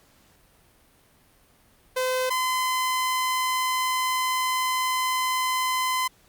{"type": "tone pair in turn", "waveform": "sawtooth", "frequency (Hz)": [512, 1024], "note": ["C5", "C6"], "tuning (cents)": [-38, -38], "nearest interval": "octave", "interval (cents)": 1200, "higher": "second", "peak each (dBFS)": -19, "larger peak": "neither", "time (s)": [[1.96, 2.3], [2.3, 6.08]], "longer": "second", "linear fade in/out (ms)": 10, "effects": ["pink hiss -59 dBFS RMS until 6.28 s", "Opus 48 kbps"]}